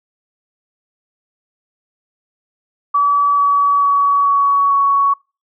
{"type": "tone with pitch steps", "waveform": "sine", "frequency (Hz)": [1146, 1138.7, 1131.5, 1124.4, 1117.2], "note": ["D6", "C#6", "C#6", "C#6", "C#6"], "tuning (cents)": [-43, 46, 35, 24, 13], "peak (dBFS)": -10, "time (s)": [2.94, 5.14], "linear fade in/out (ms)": 10, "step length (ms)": 440, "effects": ["noise-tail reverb RT60 0.3 s tail -26 dB re dry"]}